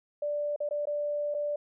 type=tone with dropouts; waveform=sine; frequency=587.3 Hz; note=D5; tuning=in tune; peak=-28 dBFS; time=0.22-1.56 s; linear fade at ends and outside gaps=5 ms; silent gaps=0.562-0.603 / 0.69-0.709 / 0.855-0.87 / 1.342-1.346 s; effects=none